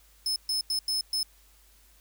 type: tone bursts at uneven times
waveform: 40% pulse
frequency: 5210 Hz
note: E8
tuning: 21 cents flat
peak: -25 dBFS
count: 5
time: 0.26-0.36 / 0.49-0.61 / 0.7-0.79 / 0.88-1.01 / 1.13-1.23 s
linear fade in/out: 2 ms
effects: added 50 Hz sine -59 dBFS peak until 2 s + white hiss -61 dBFS RMS until 2 s